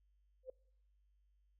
sine tone with exponential growth, 516 Hz, C5, 24 cents flat, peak -40 dBFS, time 0.43-0.5 s, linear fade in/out 5 ms, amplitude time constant 15 ms, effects noise-tail reverb RT60 0.7 s tail -25 dB re dry + added 50 Hz sine -70 dBFS peak until 1.59 s

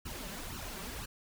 pink noise with flanger, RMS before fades -42 dBFS, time 0.05-1.06 s, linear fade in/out 10 ms, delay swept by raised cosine 0.69 to 5.19 ms, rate 2 Hz, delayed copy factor +0.95, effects none

